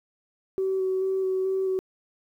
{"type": "tone with vibrato", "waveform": "sine", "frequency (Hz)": 379.2, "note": "F#4", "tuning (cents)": 43, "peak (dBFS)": -22, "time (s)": [0.58, 1.79], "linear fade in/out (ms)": 0, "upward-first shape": "square", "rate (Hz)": 2.3, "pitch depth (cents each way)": 12, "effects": ["tanh soft clip ceiling -18 dBFS", "10-bit"]}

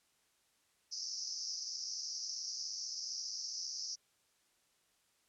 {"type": "band-pass noise", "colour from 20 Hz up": "pink", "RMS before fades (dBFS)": -42, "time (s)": [0.91, 3.96], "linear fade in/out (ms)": 20, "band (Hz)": [4900, 6000], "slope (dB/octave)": 96, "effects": ["white hiss -74 dBFS RMS until 5.28 s", "low-pass 10000 Hz 12 dB/octave"]}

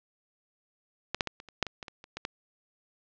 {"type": "clicks", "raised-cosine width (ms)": 0.2, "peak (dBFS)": [-12, -8, -14, -26, -30, -7, -19, -21, -24, -29, -18, -14], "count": 12, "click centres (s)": [1.146, 1.208, 1.273, 1.401, 1.487, 1.627, 1.667, 1.828, 1.882, 2.041, 2.17, 2.251], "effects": ["low-pass 5000 Hz 12 dB/octave"]}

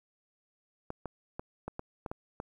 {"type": "clicks", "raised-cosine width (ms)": 1, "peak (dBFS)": -23, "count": 8, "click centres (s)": [0.904, 1.057, 1.395, 1.68, 1.794, 2.062, 2.115, 2.401], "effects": ["10-bit"]}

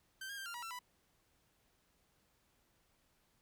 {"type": "tone with pitch steps", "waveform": "sawtooth", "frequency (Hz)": [1554, 1622, 1578, 1392, 963, 1350, 990], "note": ["G6", "G#6", "G6", "F6", "B5", "E6", "B5"], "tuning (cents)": [-16, -41, 11, -6, -44, 41, 4], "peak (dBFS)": -40, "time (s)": [0.21, 0.791], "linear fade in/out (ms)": 5, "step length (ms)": 83, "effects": ["pink hiss -75 dBFS RMS until 3.41 s"]}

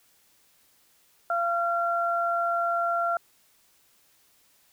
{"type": "tone pair together", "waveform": "sine", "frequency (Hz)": [686, 1372], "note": ["F5", "F6"], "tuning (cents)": [-31, -31], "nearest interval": "octave", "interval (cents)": 1200, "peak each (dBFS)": -26, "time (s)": [1.3, 3.17], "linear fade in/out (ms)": 2, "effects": ["white hiss -63 dBFS RMS until 4.72 s"]}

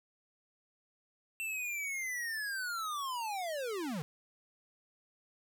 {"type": "linear sweep", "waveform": "square", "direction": "down", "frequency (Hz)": [2698, 138.59], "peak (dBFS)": -36, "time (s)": [1.4, 4.02], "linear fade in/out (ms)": 0, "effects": []}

